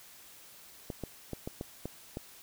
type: clicks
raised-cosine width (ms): 2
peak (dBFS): -23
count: 7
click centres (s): 0.902 / 1.037 / 1.333 / 1.475 / 1.611 / 1.856 / 2.171
effects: white hiss -54 dBFS RMS until 2.42 s